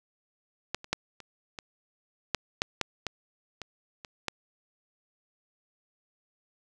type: clicks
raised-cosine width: 0.2 ms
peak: -12 / -27 / -9 / -28 / -21 / -8 / -8 / -9 / -14 / -21 / -24 / -12 dBFS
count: 12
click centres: 0.746 / 0.844 / 0.93 / 1.203 / 1.588 / 2.347 / 2.619 / 2.813 / 3.067 / 3.617 / 4.048 / 4.283 s
effects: none